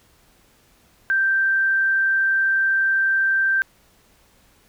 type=tone; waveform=sine; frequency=1568 Hz; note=G6; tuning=in tune; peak=-16 dBFS; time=1.1-3.62 s; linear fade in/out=0 ms; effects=pink hiss -57 dBFS RMS until 4.68 s

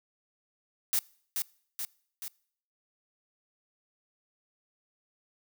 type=noise with echo; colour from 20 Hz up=blue; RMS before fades=-27 dBFS; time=0.93-0.99 s; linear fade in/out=0 ms; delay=430 ms; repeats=3; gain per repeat=-4 dB; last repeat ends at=2.28 s; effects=noise-tail reverb RT60 0.6 s tail -24 dB re dry

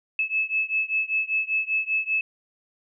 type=beating tone pair; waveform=sine; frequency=2600 / 2605.1 Hz; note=E7 / E7; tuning=-24 / -21 cents; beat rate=5.1 Hz; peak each=-25 / -26 dBFS; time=0.19-2.21 s; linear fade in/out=2 ms; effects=none

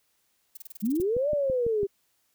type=noise bursts; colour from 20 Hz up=violet; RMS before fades=-41 dBFS; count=10; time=0.55-1.022 s; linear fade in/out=5 ms; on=22 ms; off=28 ms
type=linear two-way sweep; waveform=sine; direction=up then down; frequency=193.9 to 605 to 387.2 Hz; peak=-23 dBFS; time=0.82-1.87 s; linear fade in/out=20 ms; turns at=1.3 s
type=click train; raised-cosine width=3 ms; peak=-23 dBFS; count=6; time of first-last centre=1-1.832 s; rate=6.01 Hz
effects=white hiss -71 dBFS RMS until 2.34 s

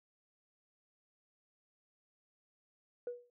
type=tone with exponential decay; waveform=sine; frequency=485.5 Hz; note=B4; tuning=30 cents flat; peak=-33 dBFS; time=3.07-3.3 s; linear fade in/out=2 ms; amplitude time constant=50 ms; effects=tanh soft clip ceiling -33 dBFS

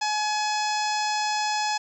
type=harmonic tone; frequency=847 Hz; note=G#5; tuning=34 cents sharp; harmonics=1 / 2 / 3 / 4 / 5 / 6 / 7 / 8 / 9; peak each=-25 / -33 / -34 / -38 / -37 / -32 / -39 / -39 / -44 dBFS; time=0.01-1.78 s; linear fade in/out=10 ms; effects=10-bit

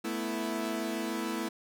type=chord; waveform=sawtooth; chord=A suspended second; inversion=none; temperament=equal; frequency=220 / 246.9 / 329.6 Hz; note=A3 / B3 / E4; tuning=0 / 0 / 0 cents; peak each=-32 / -34 / -31 dBFS; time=0.04-1.49 s; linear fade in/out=10 ms; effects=none

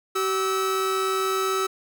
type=tone pair together; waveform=45% pulse; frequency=382.4 / 1300 Hz; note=G4 / E6; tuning=-43 / -24 cents; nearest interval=octave + major sixth; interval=2119 cents; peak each=-25 dBFS; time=0.15-1.67 s; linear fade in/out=10 ms; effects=none

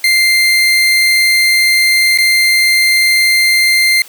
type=tone with dropouts; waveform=30% pulse; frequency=2093 Hz; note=C7; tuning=in tune; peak=-5 dBFS; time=0.04-4.02 s; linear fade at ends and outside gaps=2 ms; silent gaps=2.176-2.185 s; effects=white hiss -37 dBFS RMS until 4.08 s + high-pass 300 Hz 12 dB/octave

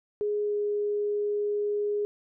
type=tone with pitch glide; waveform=sine; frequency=416.2 to 413.8 Hz; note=G#4 to G#4; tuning=+4 to -6 cents; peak=-25 dBFS; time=0.21-2.05 s; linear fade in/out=0 ms; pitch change=-10 cents; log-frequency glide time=0.44-0.54 s; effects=none

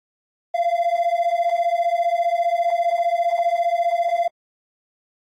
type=beating tone pair; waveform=triangle; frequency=680 / 695 Hz; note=F5 / F5; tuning=-46 / -9 cents; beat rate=15 Hz; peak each=-17 dBFS; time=0.54-4.28 s; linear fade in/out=10 ms; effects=tanh soft clip ceiling -13 dBFS + AAC 48 kbps

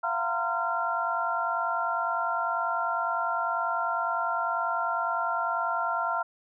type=tone cluster; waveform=sine; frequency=684 / 734 / 925 / 1027 / 1376 Hz; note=F5 / F#5 / A#5 / C6 / F6; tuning=-36 / -14 / -14 / -33 / -26 cents; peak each=-32 / -36 / -32 / -35 / -29 dBFS; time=0.03-6.23 s; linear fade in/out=10 ms; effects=none

